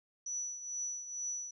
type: tone with tremolo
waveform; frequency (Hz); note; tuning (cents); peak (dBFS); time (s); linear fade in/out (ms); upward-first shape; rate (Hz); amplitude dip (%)
sine; 5920; F#8; 0; -34; 0.26-1.51; 5; triangle; 2.2; 70
effects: none